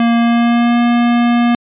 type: tone with pitch glide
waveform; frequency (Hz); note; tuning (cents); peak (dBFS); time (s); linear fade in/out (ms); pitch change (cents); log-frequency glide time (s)
square; 233.4 to 238.3; A#3 to A#3; +2 to +38; -10; 0-1.55; 2; +36; 0.16-0.79
effects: resampled to 8000 Hz